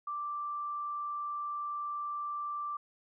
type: tone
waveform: sine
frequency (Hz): 1174.7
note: D6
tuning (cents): 0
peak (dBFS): -34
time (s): 0.07-2.77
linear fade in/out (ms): 5
effects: none